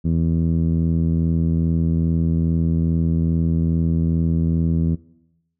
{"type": "tone with low-pass filter", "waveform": "10% pulse", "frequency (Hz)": 82.41, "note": "E2", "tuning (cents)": 0, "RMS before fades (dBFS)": -19, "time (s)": [0.04, 4.96], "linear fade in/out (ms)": 20, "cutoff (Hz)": 190, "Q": 1.6, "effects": ["noise-tail reverb RT60 0.9 s tail -21 dB re dry"]}